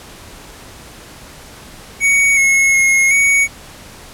square tone with pitch steps, 2238 / 2177 / 2159 / 2235 Hz, C#7 / C#7 / C#7 / C#7, +16 / -32 / -46 / +14 cents, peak -10 dBFS, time 2-3.48 s, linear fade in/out 50 ms, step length 370 ms, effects pink hiss -37 dBFS RMS until 4.13 s + low-pass 12000 Hz 12 dB/octave

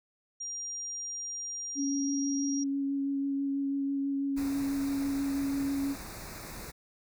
sine tone, 5700 Hz, F8, 34 cents sharp, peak -35 dBFS, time 0.4-2.64 s, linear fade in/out 10 ms
sine tone with vibrato, 277.2 Hz, C#4, in tune, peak -28 dBFS, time 1.75-5.96 s, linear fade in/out 50 ms, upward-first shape sine, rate 6.1 Hz, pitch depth 11 cents each way
pink band-stop noise, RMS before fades -43 dBFS, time 4.36-6.72 s, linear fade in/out 20 ms, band 2600 to 3700 Hz, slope 96 dB/octave
effects none

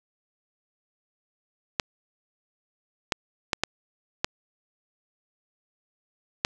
clicks, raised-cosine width 0.2 ms, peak -5 dBFS, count 6, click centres 1.798 / 3.122 / 3.532 / 3.636 / 4.245 / 6.449 s, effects none

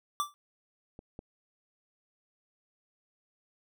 square tone with exponential decay, 1169 Hz, D6, 8 cents flat, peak -25 dBFS, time 0.2-0.34 s, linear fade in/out 0 ms, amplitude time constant 29 ms
clicks, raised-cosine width 2 ms, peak -33 / -29 dBFS, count 2, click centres 0.991 / 1.191 s
effects none

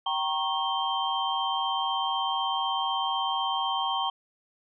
sine tone cluster, 776 / 932 / 1092 / 3148 Hz, G5 / A#5 / C#6 / G7, -18 / -1 / -26 / +7 cents, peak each -31 dBFS, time 0.06-4.1 s, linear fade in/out 5 ms, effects none

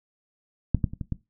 clicks, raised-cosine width 5 ms, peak -7 / -10 / -23 / -19 / -15 dBFS, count 5, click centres 0.747 / 0.842 / 0.935 / 1.012 / 1.123 s, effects noise-tail reverb RT60 0.2 s tail -17 dB re dry

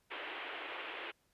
white band-pass noise, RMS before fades -44 dBFS, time 0.1-1.12 s, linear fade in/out 20 ms, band 310 to 3100 Hz, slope 48 dB/octave, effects pink hiss -75 dBFS RMS until 1.33 s + resampled to 32000 Hz

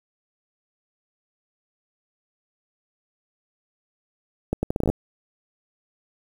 accelerating click train, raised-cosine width 2 ms, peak -9 dBFS, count 10, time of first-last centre 4.53-4.9 s, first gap 100 ms, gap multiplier 0.75, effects 7-bit

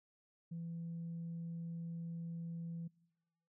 sine tone, 167.5 Hz, E3, 28 cents sharp, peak -40 dBFS, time 0.51-2.88 s, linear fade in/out 10 ms, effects noise-tail reverb RT60 1.0 s tail -26 dB re dry + tanh soft clip ceiling -38 dBFS

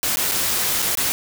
white noise with dropouts, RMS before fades -21 dBFS, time 0.03-1.12 s, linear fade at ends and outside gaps 0 ms, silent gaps 0.159-0.17 / 0.313-0.319 / 0.821-0.825 / 0.952-0.973 s, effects none

